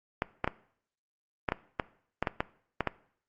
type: clicks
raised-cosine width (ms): 0.5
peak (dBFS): -12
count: 11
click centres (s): 0.221 / 0.444 / 0.476 / 1.488 / 1.521 / 1.798 / 2.226 / 2.272 / 2.405 / 2.807 / 2.873
effects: noise-tail reverb RT60 0.6 s tail -19 dB re dry + Opus 48 kbps